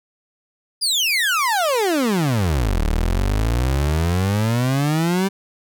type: exponential two-way sweep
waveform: 30% pulse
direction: down then up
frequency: 5030 to 36 to 198 Hz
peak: -14 dBFS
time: 0.81-5.29 s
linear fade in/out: 20 ms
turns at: 2.83 s
effects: none